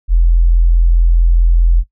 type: tone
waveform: sine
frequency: 42.36 Hz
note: E1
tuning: 48 cents sharp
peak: -6 dBFS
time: 0.08-1.84 s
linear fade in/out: 50 ms
effects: noise-tail reverb RT60 0.1 s tail -18 dB re dry